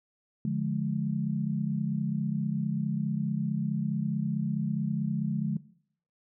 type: chord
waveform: sine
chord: D diminished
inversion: none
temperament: just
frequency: 146.83 / 176.2 / 211.4 Hz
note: D3 / F3 / Ab3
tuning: 0 / +16 / +31 cents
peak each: -31 / -32 / -30 dBFS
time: 0.45-5.57 s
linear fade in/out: 2 ms
effects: noise-tail reverb RT60 0.6 s tail -19 dB re dry